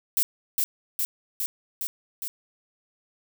violet noise with echo, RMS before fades -22 dBFS, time 0.17-0.23 s, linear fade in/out 0 ms, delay 410 ms, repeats 5, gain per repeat -2 dB, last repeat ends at 2.28 s, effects none

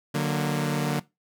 sawtooth chord, D augmented, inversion none, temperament equal with one note detuned, 148.37 / 185 / 233.1 Hz, D3 / F#3 / A#3, +18 / 0 / 0 cents, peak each -22 / -27 / -26 dBFS, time 0.14-1 s, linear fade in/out 10 ms, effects noise-tail reverb RT60 0.2 s tail -19 dB re dry

